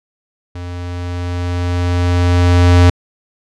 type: tone with level ramp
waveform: square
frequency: 88.3 Hz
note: F2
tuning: 20 cents sharp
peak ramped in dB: -25 to -5 dBFS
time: 0.55-2.9 s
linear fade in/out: 5 ms
effects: low-pass 6000 Hz 12 dB/octave